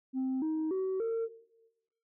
sine tone with pitch steps, 261.6 / 314.7 / 378.6 / 455.5 Hz, C4 / D#4 / F#4 / A#4, 0 / +20 / +40 / -40 cents, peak -27 dBFS, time 0.13-1.29 s, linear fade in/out 50 ms, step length 290 ms, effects noise-tail reverb RT60 1.0 s tail -17 dB re dry + tanh soft clip ceiling -28 dBFS

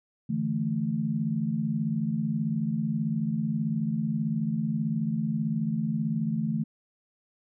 sine chord, D suspended second, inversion none, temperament just, 146.83 / 165.19 / 220.2 Hz, D3 / E3 / A3, 0 / +4 / +2 cents, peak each -32 / -30 / -28 dBFS, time 0.29-6.64 s, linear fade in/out 10 ms, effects none

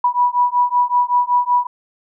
sine beating tone pair, 976 / 981.3 Hz, B5 / B5, -21 / -11 cents, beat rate 5.3 Hz, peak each -16 dBFS, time 0.04-1.67 s, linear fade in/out 5 ms, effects none

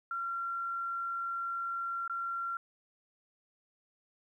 sine tone with dropouts, 1371 Hz, F6, 32 cents flat, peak -33 dBFS, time 0.11-2.57 s, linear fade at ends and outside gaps 2 ms, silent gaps 2.078-2.097 s, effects 12-bit

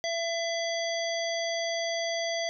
harmonic tone, 670 Hz, E5, 28 cents sharp, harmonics 1 / 3 / 5 / 7 / 9, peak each -30 / -35 / -37 / -38 / -40 dBFS, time 0.04-2.49 s, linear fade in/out 0 ms, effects none

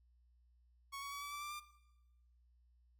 sawtooth tone with pitch steps, 1108.7 / 1122.2 / 1135.9 / 1149.8 / 1163.8 / 1178 / 1192.4 Hz, C#6 / C#6 / C#6 / D6 / D6 / D6 / D6, 0 / +21 / +42 / -37 / -16 / +5 / +26 cents, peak -40 dBFS, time 0.92-1.606 s, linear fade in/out 20 ms, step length 98 ms, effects noise-tail reverb RT60 1.0 s tail -17 dB re dry + added 60 Hz sine -67 dBFS peak until 2.99 s

